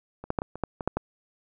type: clicks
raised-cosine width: 1 ms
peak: -25 / -12 / -11 / -17 / -23 / -12 / -18 / -10 / -12 dBFS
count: 9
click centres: 0.24 / 0.304 / 0.388 / 0.419 / 0.556 / 0.637 / 0.808 / 0.876 / 0.97 s
effects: none